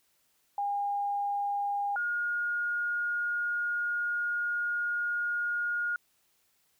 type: tone pair in turn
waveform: sine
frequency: 810 / 1429.1 Hz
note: G#5 / F6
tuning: -43 / +39 cents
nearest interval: minor seventh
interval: 982 cents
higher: second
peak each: -28 dBFS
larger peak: neither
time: 0.58-1.96 / 1.96-5.96 s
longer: second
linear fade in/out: 2 ms
effects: white hiss -71 dBFS RMS until 6.79 s